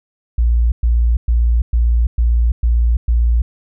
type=tone bursts; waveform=sine; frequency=58.27 Hz; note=A#1; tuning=in tune; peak=-10 dBFS; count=7; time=0.38-3.42 s; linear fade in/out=5 ms; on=340 ms; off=110 ms; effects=none